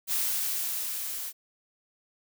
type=noise with level ramp; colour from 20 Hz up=blue; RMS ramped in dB=-27 to -36 dBFS; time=0.07-1.33 s; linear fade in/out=50 ms; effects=none